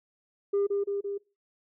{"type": "tone with echo", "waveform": "sine", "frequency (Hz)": 401.5, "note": "G4", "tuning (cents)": 41, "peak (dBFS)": -21, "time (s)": [0.53, 0.67], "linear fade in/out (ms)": 10, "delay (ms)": 170, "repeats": 3, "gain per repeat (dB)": -3, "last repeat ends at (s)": 1.18, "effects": ["noise-tail reverb RT60 0.3 s tail -23 dB re dry", "tanh soft clip ceiling -21 dBFS"]}